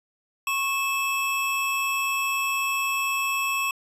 square tone pair together, 1095.7 / 2618 Hz, C#6 / E7, -20 / -13 cents, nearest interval octave + minor third, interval 1507 cents, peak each -28 / -26 dBFS, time 0.47-3.71 s, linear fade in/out 2 ms, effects resampled to 32000 Hz + 10-bit

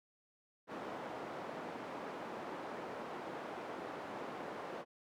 white band-pass noise, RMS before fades -45 dBFS, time 0.67-4.85 s, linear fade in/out 50 ms, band 230 to 860 Hz, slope 12 dB/octave, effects none

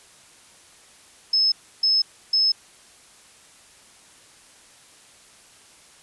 sine tone bursts, 5200 Hz, E8, 24 cents flat, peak -16 dBFS, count 3, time 1.33-2.52 s, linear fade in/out 5 ms, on 190 ms, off 310 ms, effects white hiss -51 dBFS RMS until 6.02 s + resampled to 24000 Hz

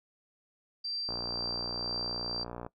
sine tone with tremolo, 4700 Hz, D8, 1 cent sharp, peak -32 dBFS, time 0.84-2.44 s, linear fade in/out 10 ms, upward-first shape triangle, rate 2 Hz, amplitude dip 30%
click train, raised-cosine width 1 ms, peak -25 dBFS, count 95, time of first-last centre 1.09-2.665 s, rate 59.7 Hz
effects noise-tail reverb RT60 0.1 s tail -20 dB re dry

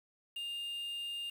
triangle tone with quantisation, 2812 Hz, F7, 11 cents sharp, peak -36 dBFS, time 0.36-1.3 s, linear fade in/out 5 ms, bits 9, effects none

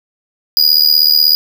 square tone with amplitude modulation, 4900 Hz, D#8, 27 cents flat, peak -4 dBFS, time 0.57-1.35 s, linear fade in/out 0 ms, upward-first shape sine, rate 76.3 Hz, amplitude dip 85%, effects 7-bit

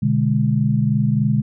sine chord, G# diminished, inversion first, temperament equal, 123.47 / 146.83 / 207.7 Hz, B2 / D3 / G#3, 0 / 0 / 0 cents, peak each -19 dBFS, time 0.02-1.42 s, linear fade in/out 10 ms, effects none

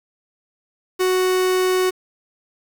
45% pulse tone, 370 Hz, F#4, in tune, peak -16 dBFS, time 0.99-1.91 s, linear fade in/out 20 ms, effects 7-bit

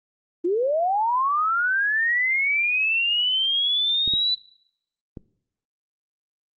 sine linear sweep, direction up, 327.6 to 4000 Hz, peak -19 dBFS, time 0.44-4.35 s, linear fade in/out 10 ms
clicks, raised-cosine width 3 ms, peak -22 dBFS, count 3, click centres 4.077 / 4.137 / 5.172 s
effects noise-tail reverb RT60 0.7 s tail -20 dB re dry + Opus 24 kbps

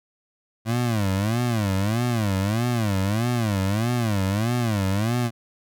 25% pulse tone with vibrato, 108.2 Hz, A2, 29 cents flat, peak -17 dBFS, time 0.65-5.31 s, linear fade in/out 50 ms, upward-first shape sine, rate 1.6 Hz, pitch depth 220 cents each way, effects none

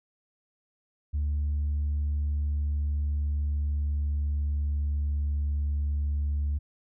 sine tone with pitch glide, 73.42 to 72.62 Hz, D2 to D2, 0 to -19 cents, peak -23 dBFS, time 1.13-6.59 s, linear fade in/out 20 ms, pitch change -19 cents, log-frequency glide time 1.93-5.43 s, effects tanh soft clip ceiling -23 dBFS

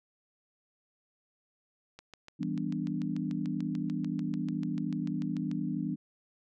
click train, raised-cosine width 0.2 ms, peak -30 dBFS, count 25, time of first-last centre 1.99-5.514 s, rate 6.81 Hz
sine chord, E minor seventh, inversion none, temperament equal with one note detuned, 163.77 / 196 / 246.9 / 293.7 Hz, E3 / G3 / B3 / D4, -11 / 0 / 0 / 0 cents, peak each -36 dBFS, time 2.39-5.96 s, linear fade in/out 20 ms
effects none

